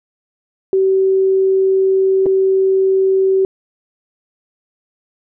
sine tone with dropouts, 382.8 Hz, G4, 41 cents flat, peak -10 dBFS, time 0.73-3.45 s, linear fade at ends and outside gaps 1 ms, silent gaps 2.259-2.264 s, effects none

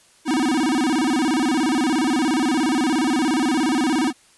square tone with vibrato, 283 Hz, C#4, 36 cents sharp, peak -18 dBFS, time 0.25-4.13 s, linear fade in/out 50 ms, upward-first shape square, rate 17 Hz, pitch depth 210 cents each way, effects white hiss -54 dBFS RMS until 4.37 s + resampled to 24000 Hz

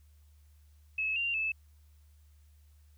sine tone with pitch steps, 2589 / 2775 / 2617 Hz, E7 / F7 / E7, -32 / -12 / -13 cents, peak -29 dBFS, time 0.98-1.52 s, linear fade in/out 5 ms, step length 180 ms, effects added 74 Hz sine -57 dBFS peak until 2.97 s + white hiss -73 dBFS RMS until 2.97 s

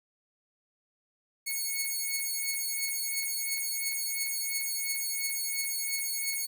5% pulse beating tone pair, 2200 / 2202.9 Hz, C#7 / C#7, -14 / -11 cents, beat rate 2.9 Hz, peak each -23 dBFS, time 1.46-6.47 s, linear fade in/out 20 ms, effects none

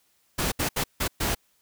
pink noise bursts at uneven times, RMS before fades -26 dBFS, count 5, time 0.38-0.52 / 0.59-0.69 / 0.76-0.84 / 1-1.08 / 1.2-1.35 s, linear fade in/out 10 ms, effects white hiss -67 dBFS RMS until 1.61 s

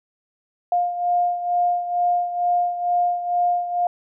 sine beating tone pair, 706 / 708.2 Hz, F5 / F5, +19 / +24 cents, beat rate 2.2 Hz, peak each -19 / -25 dBFS, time 0.72-3.87 s, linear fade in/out 2 ms, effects none

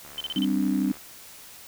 click train, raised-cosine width 0.5 ms, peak -31 dBFS, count 68, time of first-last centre 0.05-0.969 s, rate 72.9 Hz
sine tone bursts, 3072 Hz, G7, 36 cents flat, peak -28 dBFS, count 5, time 0.18-0.445 s, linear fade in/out 0 ms, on 25 ms, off 35 ms
sine chord, G suspended fourth, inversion none, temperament just, 196 / 261.3 / 294 Hz, G3 / C4 / D4, 0 / -2 / +2 cents, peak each -26 dBFS, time 0.36-0.92 s, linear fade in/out 5 ms
effects white hiss -46 dBFS RMS until 1.67 s

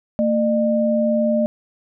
sine tone pair together, 226.4 / 604.4 Hz, A3 / D5, +50 / +50 cents, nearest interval octave + perfect fourth, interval 1700 cents, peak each -18 / -18 dBFS, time 0.19-1.46 s, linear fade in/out 0 ms, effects none

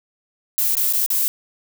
violet noise with dropouts, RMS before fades -19 dBFS, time 0.58-1.28 s, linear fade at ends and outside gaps 0 ms, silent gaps 0.752-0.769 / 0.926-0.935 / 1.062-1.103 s, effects none

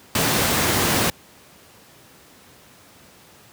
pink noise, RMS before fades -19 dBFS, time 0.15-1.1 s, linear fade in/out 2 ms, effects pink hiss -49 dBFS RMS until 3.52 s + high-pass 100 Hz 12 dB/octave

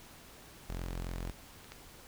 sawtooth tone, 43.65 Hz, F1, in tune, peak -33 dBFS, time 0.69-1.32 s, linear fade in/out 10 ms
clicks, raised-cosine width 0.2 ms, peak -36 / -28 dBFS, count 2, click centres 1.644 / 1.72 s
effects pink hiss -54 dBFS RMS until 2.07 s

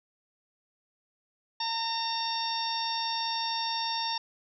harmonic tone, 913 Hz, A#5, 36 cents flat, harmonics 1 / 2 / 3 / 4 / 5 / 6, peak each -32 / -43 / -42 / -36 / -39 / -34 dBFS, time 1.6-4.18 s, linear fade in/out 5 ms, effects none

